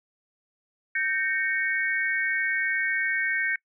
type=tone cluster; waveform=sine; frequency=1561 / 1838 / 2223 Hz; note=G6 / A#6 / C#7; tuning=-8 / -25 / +4 cents; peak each=-28 dBFS; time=0.95-3.56 s; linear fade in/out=5 ms; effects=noise-tail reverb RT60 0.1 s tail -24 dB re dry